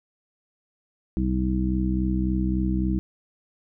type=harmonic tone; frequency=63.6 Hz; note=C2; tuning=48 cents flat; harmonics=1 / 2 / 3 / 4 / 5; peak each=-25 / -33 / -25 / -36 / -28 dBFS; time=1.17-2.99 s; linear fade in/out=0 ms; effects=none